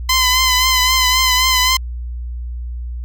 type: tone with vibrato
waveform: 10% pulse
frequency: 1022 Hz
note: C6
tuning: 41 cents flat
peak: -3 dBFS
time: 0.09-1.77 s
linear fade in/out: 5 ms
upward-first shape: triangle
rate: 3.8 Hz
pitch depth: 43 cents each way
effects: added 60 Hz sine -22 dBFS peak until 3.04 s + MP3 64 kbps